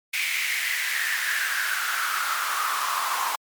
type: noise with high-pass filter sweep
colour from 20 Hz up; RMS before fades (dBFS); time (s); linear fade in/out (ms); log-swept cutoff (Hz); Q
pink; -26; 0.13-3.36; 10; 2300 to 1000; 5.6
effects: MP3 96 kbps